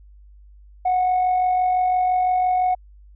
sine tone with amplitude modulation, 734 Hz, F#5, 14 cents flat, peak -13 dBFS, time 0.85-2.75 s, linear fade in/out 10 ms, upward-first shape sine, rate 45.9 Hz, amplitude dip 35%, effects tanh soft clip ceiling -14 dBFS + added 50 Hz sine -44 dBFS peak until 3.15 s

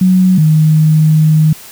sine tone pair in turn, 185 / 155.57 Hz, F#3 / D#3, 0 / 0 cents, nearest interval minor third, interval 300 cents, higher first, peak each -5 dBFS, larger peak neither, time 0.01-0.38 / 0.38-1.53 s, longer second, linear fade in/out 5 ms, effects white hiss -34 dBFS RMS until 1.71 s

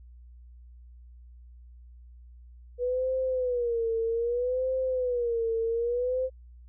sine tone with vibrato, 485.8 Hz, B4, 29 cents flat, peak -25 dBFS, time 2.78-6.3 s, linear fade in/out 50 ms, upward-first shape sine, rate 0.63 Hz, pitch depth 120 cents each way, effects added 60 Hz sine -47 dBFS peak until 6.68 s

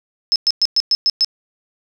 sine tone bursts, 5200 Hz, E8, 24 cents flat, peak -11 dBFS, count 7, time 0.32-1.246 s, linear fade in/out 0 ms, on 38 ms, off 110 ms, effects none

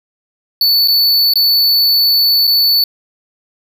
square tone with dropouts, 4472 Hz, C#8, 14 cents sharp, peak -9 dBFS, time 0.61-2.84 s, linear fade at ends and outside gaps 2 ms, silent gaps 0.876-0.882 / 1.337-1.356 / 2.47-2.475 s, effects none

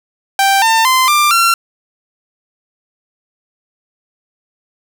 sawtooth tone with pitch steps, 784 / 900.6 / 1034.5 / 1188.3 / 1365 Hz, G5 / A5 / C6 / D6 / F6, 0 / +40 / -20 / +20 / -40 cents, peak -5 dBFS, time 0.39-1.54 s, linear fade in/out 2 ms, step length 230 ms, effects none

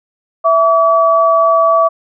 sine tone pair together, 659.3 / 1144.4 Hz, E5 / D6, 0 / -45 cents, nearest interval minor seventh, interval 955 cents, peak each -10 dBFS, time 0.44-1.89 s, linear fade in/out 20 ms, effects none

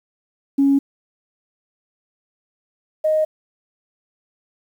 sine tone pair in turn, 277.1 / 622.1 Hz, C#4 / D#5, -1 / 0 cents, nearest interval octave + major second, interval 1401 cents, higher second, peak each -11 / -14 dBFS, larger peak first, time 0.58-0.79 / 3.04-3.25 s, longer neither, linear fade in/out 10 ms, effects tanh soft clip ceiling -7 dBFS + 8-bit

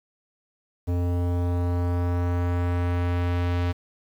square tone with low-pass filter sweep, 87.9 Hz, F2, 12 cents sharp, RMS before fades -24 dBFS, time 0.87-3.73 s, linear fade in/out 20 ms, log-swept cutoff 570 to 3600 Hz, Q 0.82, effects 8-bit

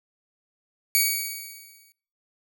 5% pulse tone with exponential decay, 2258 Hz, C#7, 31 cents sharp, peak -7 dBFS, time 0.95-1.92 s, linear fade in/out 0 ms, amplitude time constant 210 ms, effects noise-tail reverb RT60 0.5 s tail -24 dB re dry

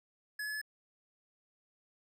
square tone with pitch steps, 1699 / 1708.8 / 1718.7 Hz, G#6 / G#6 / A6, +39 / +49 / -41 cents, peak -37 dBFS, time 0.39-0.615 s, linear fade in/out 5 ms, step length 75 ms, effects none

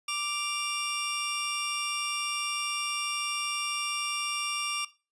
20% pulse tone pair together, 1178.5 / 2794 Hz, D6 / F7, +6 / 0 cents, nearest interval octave + minor third, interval 1494 cents, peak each -28 / -28 dBFS, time 0.08-4.85 s, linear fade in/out 5 ms, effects noise-tail reverb RT60 0.3 s tail -17 dB re dry + resampled to 24000 Hz

